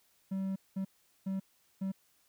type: tone bursts at uneven times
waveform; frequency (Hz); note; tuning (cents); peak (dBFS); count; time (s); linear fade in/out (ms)
triangle; 192.2; G3; -34; -30; 4; 0.31-0.56 / 0.76-0.85 / 1.26-1.4 / 1.81-1.92; 10
effects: white hiss -70 dBFS RMS until 2.28 s